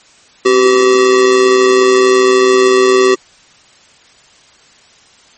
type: tone with amplitude modulation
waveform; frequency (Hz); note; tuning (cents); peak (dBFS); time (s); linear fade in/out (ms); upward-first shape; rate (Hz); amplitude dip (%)
square; 383.1; G4; -40; -4; 0.45-3.15; 10; sine; 121; 60
effects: white hiss -45 dBFS RMS until 5.37 s + MP3 32 kbps